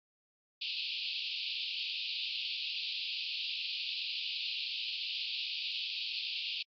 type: band-pass noise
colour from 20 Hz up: pink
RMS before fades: -38 dBFS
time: 0.61-6.63 s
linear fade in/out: 10 ms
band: 2500 to 4800 Hz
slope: 96 dB/octave
effects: AAC 64 kbps